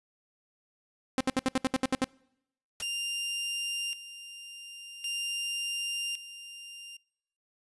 sawtooth tone bursts, 261.6 Hz, C4, in tune, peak -20 dBFS, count 10, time 1.18-2.042 s, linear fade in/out 0 ms, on 25 ms, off 68 ms
white noise with exponential decay, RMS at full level -32 dBFS, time 2.8-2.88 s, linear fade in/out 2 ms, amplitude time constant 16 ms
sawtooth tone with tremolo, 2794 Hz, F7, in tune, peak -28 dBFS, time 2.82-6.97 s, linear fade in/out 5 ms, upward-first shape square, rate 0.45 Hz, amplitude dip 75%
effects noise-tail reverb RT60 0.8 s tail -26 dB re dry + resampled to 24000 Hz

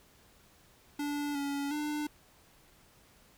square tone with pitch steps, 290.4 / 282.2 / 298.4 Hz, D4 / C#4 / D4, -19 / +31 / +28 cents, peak -33 dBFS, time 0.99-2.07 s, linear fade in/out 5 ms, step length 360 ms, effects pink hiss -62 dBFS RMS until 3.37 s

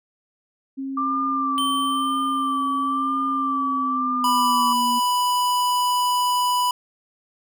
sine tone with pitch glide, 269.8 to 239 Hz, C#4 to A#3, -47 to +43 cents, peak -26 dBFS, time 0.77-5 s, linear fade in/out 20 ms, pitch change -210 cents, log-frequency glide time 3.57-4.74 s
sine tone with vibrato, 1174.7 Hz, D6, in tune, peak -21 dBFS, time 0.97-4.73 s, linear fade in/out 5 ms, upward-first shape sine, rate 1 Hz, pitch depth 44 cents each way
square tone with exponential decay, 3100 Hz, G7, 20 cents flat, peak -24 dBFS, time 1.58-3.98 s, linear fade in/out 0 ms, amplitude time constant 520 ms
square tone, 989 Hz, B5, 2 cents sharp, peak -19 dBFS, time 4.24-6.71 s, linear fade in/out 2 ms
effects none

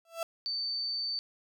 35% pulse tone with exponential growth, 665 Hz, E5, 15 cents sharp, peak -27 dBFS, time 0.05-0.23 s, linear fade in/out 2 ms, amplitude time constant 39 ms
sine tone, 4561 Hz, C#8, 49 cents sharp, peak -31 dBFS, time 0.46-1.19 s, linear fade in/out 0 ms
effects none

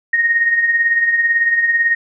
sine tone with tremolo, 1861 Hz, A#6, 3 cents flat, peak -9 dBFS, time 0.13-1.95 s, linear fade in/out 5 ms, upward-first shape triangle, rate 18 Hz, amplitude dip 60%, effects none

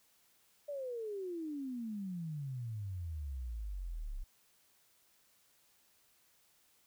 sine exponential sweep, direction down, 592 to 32 Hz, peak -38 dBFS, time 0.68-4.24 s, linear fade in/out 10 ms, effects white hiss -70 dBFS RMS until 6.86 s

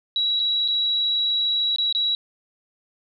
sine tone with dropouts, 3891 Hz, B7, 27 cents flat, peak -19 dBFS, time 0.16-2.15 s, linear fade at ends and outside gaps 1 ms, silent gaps 0.395-0.399 / 0.679-0.684 / 1.761-1.784 / 1.926-1.949 s, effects none

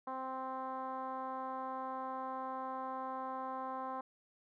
10% pulse tone with low-pass filter, 261.6 Hz, C4, in tune, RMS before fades -41 dBFS, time 0.07-4.01 s, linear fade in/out 5 ms, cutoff 1000 Hz, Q 3, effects none

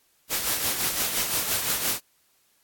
white noise with tremolo, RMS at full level -24 dBFS, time 0.29-2 s, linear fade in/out 50 ms, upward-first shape sine, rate 5.8 Hz, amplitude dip 50%, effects white hiss -65 dBFS RMS until 2.63 s + AAC 64 kbps

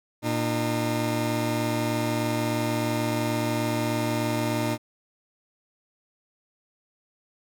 20% pulse tone pair together, 116.54 / 303.1 Hz, A#2 / D#4, 0 / -45 cents, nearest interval octave + perfect fourth, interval 1655 cents, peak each -22 dBFS, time 0.22-4.78 s, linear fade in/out 50 ms, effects none

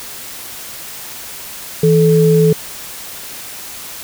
sine tone pair together, 162.5 / 434.3 Hz, E3 / A4, -24 / -23 cents, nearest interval octave + perfect fourth, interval 1701 cents, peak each -10 dBFS, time 1.83-2.53 s, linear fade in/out 5 ms, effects white hiss -30 dBFS RMS until 4.03 s

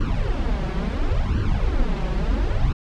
brown noise with flanger, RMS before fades -21 dBFS, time 0-2.73 s, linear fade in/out 10 ms, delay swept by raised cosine 0.67 to 5.37 ms, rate 0.72 Hz, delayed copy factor +0.85, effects low-pass 4000 Hz 12 dB/octave

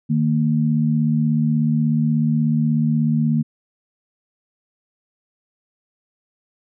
sine tone pair together, 153.5 / 230 Hz, D#3 / A#3, -23 / -23 cents, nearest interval perfect fifth, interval 700 cents, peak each -18 dBFS, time 0.09-3.43 s, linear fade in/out 20 ms, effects none

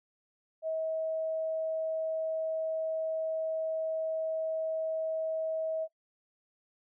sine tone, 640 Hz, D#5, 49 cents sharp, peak -30 dBFS, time 0.62-5.88 s, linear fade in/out 50 ms, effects noise-tail reverb RT60 0.1 s tail -20 dB re dry

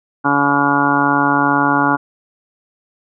harmonic tone, 142.3 Hz, C#3, 46 cents sharp, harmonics 1 / 2 / 3 / 4 / 5 / 6 / 7 / 8 / 9 / 10, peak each -26 / -17 / -28 / -27 / -24 / -18 / -21 / -20 / -28 / -18 dBFS, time 0.24-1.97 s, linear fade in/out 20 ms, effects none

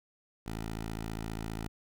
10% pulse tone, 54.9 Hz, A1, 3 cents flat, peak -28 dBFS, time 0.46-1.68 s, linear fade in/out 5 ms, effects none

